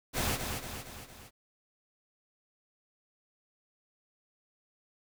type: noise with echo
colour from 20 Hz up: pink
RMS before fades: -31 dBFS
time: 0.13-0.39 s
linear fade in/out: 50 ms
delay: 230 ms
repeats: 4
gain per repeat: -5 dB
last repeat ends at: 1.31 s
effects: none